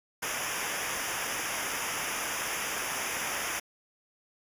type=noise with comb filter; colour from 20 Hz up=pink; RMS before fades=-33 dBFS; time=0.22-3.6 s; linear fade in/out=10 ms; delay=0.24 ms; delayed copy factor=-0.95; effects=resampled to 32000 Hz